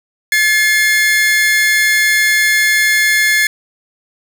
40% pulse tone pair together, 1719 / 2127 Hz, A6 / C7, -41 / +28 cents, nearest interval major third, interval 369 cents, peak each -12 dBFS, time 0.32-3.47 s, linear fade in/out 2 ms, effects none

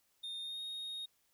triangle tone with pitch glide, 3658 to 3726 Hz, A#7 to A#7, -33 to -2 cents, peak -39 dBFS, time 0.23-1.06 s, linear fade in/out 10 ms, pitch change +31 cents, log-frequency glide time 0.41-0.61 s, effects white hiss -75 dBFS RMS until 1.33 s

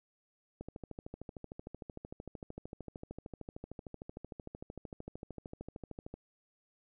click train, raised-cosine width 2 ms, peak -30 dBFS, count 74, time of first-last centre 0.61-6.14 s, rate 13.2 Hz, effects none

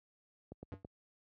click train, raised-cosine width 2 ms, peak -33 dBFS, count 4, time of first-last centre 0.52-0.848 s, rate 9.14 Hz
square tone with exponential decay, 96.5 Hz, G2, 27 cents flat, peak -38 dBFS, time 0.72-0.83 s, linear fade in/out 0 ms, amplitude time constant 23 ms
effects high-pass 60 Hz 12 dB/octave + low-pass 2000 Hz 12 dB/octave

